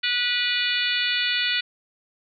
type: harmonic tone with a mistuned harmonic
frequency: 488.5 Hz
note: B4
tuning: 19 cents flat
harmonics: 3 / 4 / 5 / 6 / 7 / 8 / 9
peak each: -29 / -29 / -28 / -27 / -28 / -33 / -30 dBFS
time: 0.03-1.61 s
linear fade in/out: 10 ms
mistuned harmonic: 7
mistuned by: +48 cents
effects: none